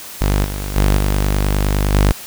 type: tone with level steps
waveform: sawtooth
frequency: 49.77 Hz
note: G1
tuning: 27 cents sharp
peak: -9 / -18 / -7 / -10 / -6 dBFS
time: 0.21-2.12 s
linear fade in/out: 0 ms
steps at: 0.44 / 0.76 / 0.97 / 1.93 s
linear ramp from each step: 5 ms
effects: white hiss -33 dBFS RMS until 2.26 s